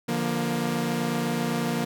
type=chord; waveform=sawtooth; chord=Bb major; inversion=first; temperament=equal with one note detuned; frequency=146.83 / 174.61 / 235.4 Hz; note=D3 / F3 / Bb3; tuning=0 / 0 / +17 cents; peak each=-28 / -26 / -23 dBFS; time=0.08-1.85 s; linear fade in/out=10 ms; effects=none